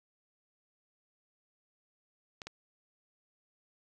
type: clicks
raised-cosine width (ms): 0.2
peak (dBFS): -25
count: 2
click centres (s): 2.418 / 2.47
effects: none